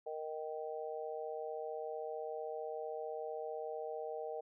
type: harmonic tone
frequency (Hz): 155.56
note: D#3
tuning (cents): 0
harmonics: 3 / 4 / 5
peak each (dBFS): -42 / -44 / -46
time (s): 0.06-4.41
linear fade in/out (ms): 10
effects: none